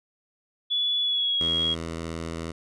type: tone with pitch glide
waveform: sine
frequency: 3420 to 3298 Hz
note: A7 to G#7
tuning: -50 to -13 cents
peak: -22 dBFS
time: 0.7-1.75 s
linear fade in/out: 20 ms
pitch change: -63 cents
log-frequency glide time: 1.02-1.42 s
type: tone with vibrato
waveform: 10% pulse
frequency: 82.41 Hz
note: E2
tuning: in tune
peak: -23 dBFS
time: 1.4-2.52 s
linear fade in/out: 10 ms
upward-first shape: sine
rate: 14 Hz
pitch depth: 8 cents each way
effects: resampled to 22050 Hz